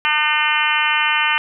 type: harmonic tone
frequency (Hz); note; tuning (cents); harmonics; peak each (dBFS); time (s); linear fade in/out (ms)
302.2; D4; +50; 3 / 4 / 5 / 6 / 7 / 8 / 9 / 10; -23 / -23 / -23 / -23 / -23 / -23 / -23 / -23; 0.05-1.38; 0
effects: none